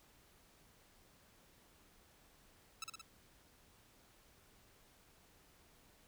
10% pulse tone with echo, 1313 Hz, E6, 7 cents flat, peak -33 dBFS, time 2.82-2.84 s, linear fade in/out 2 ms, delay 58 ms, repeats 3, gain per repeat -3 dB, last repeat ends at 3.014 s, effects pink hiss -67 dBFS RMS until 6.07 s

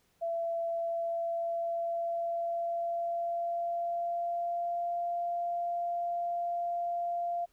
sine tone with pitch glide, 672 to 692.9 Hz, E5 to F5, +33 to -14 cents, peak -30 dBFS, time 0.21-7.46 s, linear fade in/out 20 ms, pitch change +53 cents, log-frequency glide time 0.66-4.96 s, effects pink hiss -71 dBFS RMS until 7.52 s

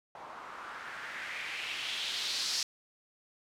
blue noise with low-pass filter sweep, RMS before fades -38 dBFS, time 0.15-2.63 s, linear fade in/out 2 ms, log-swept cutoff 890 to 5200 Hz, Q 2.6, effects none

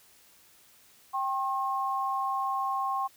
sine tone pair together, 785 / 1075.8 Hz, G5 / C6, +2 / +48 cents, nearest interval perfect fourth, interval 546 cents, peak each -31 / -29 dBFS, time 1.13-3.08 s, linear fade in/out 20 ms, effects white hiss -59 dBFS RMS until 3.16 s

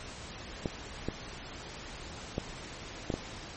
clicks, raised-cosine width 2 ms, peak -17 dBFS, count 5, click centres 0.658 / 1.086 / 2.381 / 3.102 / 3.14 s, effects pink hiss -44 dBFS RMS until 3.56 s + MP3 32 kbps

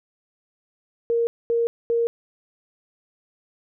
sine tone bursts, 466.3 Hz, A#4, 1 cent sharp, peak -18 dBFS, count 3, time 1.1-2.07 s, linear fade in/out 0 ms, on 170 ms, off 230 ms, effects none

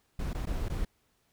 brown noise with dropouts, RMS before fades -32 dBFS, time 0.19-0.85 s, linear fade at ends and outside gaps 5 ms, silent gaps 0.333-0.347 / 0.457-0.469 / 0.685-0.698 s, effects pink hiss -72 dBFS RMS until 1.32 s

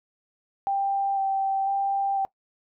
sine tone with vibrato, 784 Hz, G5, in tune, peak -22 dBFS, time 0.67-2.25 s, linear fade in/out 0 ms, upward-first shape square, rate 1 Hz, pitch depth 12 cents each way, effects noise-tail reverb RT60 0.1 s tail -20 dB re dry

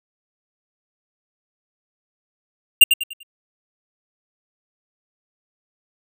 square tone with echo, 2794 Hz, F7, in tune, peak -4 dBFS, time 2.81-2.84 s, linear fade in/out 5 ms, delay 98 ms, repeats 4, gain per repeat -9 dB, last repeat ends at 3.232 s, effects none

